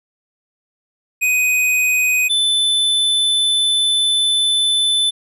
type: tone pair in turn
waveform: square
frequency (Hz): 2500 / 3515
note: D#7 / A7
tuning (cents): +8 / -2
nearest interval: tritone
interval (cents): 590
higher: second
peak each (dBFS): -14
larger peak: neither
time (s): 1.21-2.29 / 2.29-5.11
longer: second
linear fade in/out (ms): 20
effects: resampled to 32000 Hz